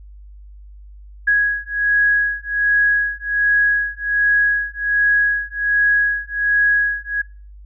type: beating tone pair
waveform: sine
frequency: 1661.2 / 1662.5 Hz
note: G#6 / G#6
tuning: 0 / +1 cents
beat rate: 1.3 Hz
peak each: -17 dBFS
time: 1.27-7.22 s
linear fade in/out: 10 ms
effects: noise-tail reverb RT60 0.4 s tail -23 dB re dry + added 50 Hz sine -37 dBFS peak until 7.65 s